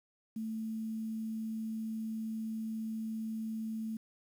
sine tone with quantisation, 221.3 Hz, A3, 10 cents sharp, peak -35 dBFS, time 0.36-3.97 s, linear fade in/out 5 ms, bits 10, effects none

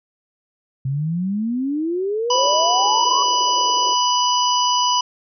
sine exponential sweep, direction up, 129.8 to 1136 Hz, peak -19 dBFS, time 0.85-3.23 s, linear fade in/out 5 ms
harmonic tone, 987.8 Hz, B5, in tune, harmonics 1 / 3 / 5 / 6, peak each -17 / -22 / -24 / -25 dBFS, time 2.3-5.01 s, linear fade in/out 5 ms
white band-pass noise, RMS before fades -34 dBFS, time 2.34-3.95 s, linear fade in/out 20 ms, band 350 to 600 Hz, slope 48 dB/octave
effects none

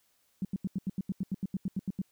sine tone bursts, 190 Hz, F#3, 46 cents sharp, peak -28 dBFS, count 15, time 0.42-2.017 s, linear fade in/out 2 ms, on 29 ms, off 83 ms, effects white hiss -71 dBFS RMS until 2.11 s

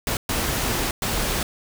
pink noise bursts at uneven times, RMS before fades -24 dBFS, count 3, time 0.07-0.17 / 0.29-0.91 / 1.02-1.43 s, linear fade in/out 2 ms, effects none

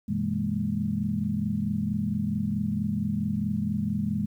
sine tone cluster, 94.5 / 123.3 / 162 / 205.4 / 229.9 Hz, F#2 / B2 / E3 / G#3 / A#3, +37 / -2 / -30 / -19 / -24 cents, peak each -35 / -35 / -33 / -27 / -34 dBFS, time 0.08-4.26 s, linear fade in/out 10 ms, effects 10-bit

